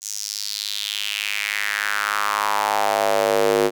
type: tone with high-pass filter sweep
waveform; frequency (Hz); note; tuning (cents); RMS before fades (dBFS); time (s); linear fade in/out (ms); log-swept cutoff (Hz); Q
square; 51.7; G#1; -7; -22; 0.01-3.71; 50; 6600 to 390; 3.5
effects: none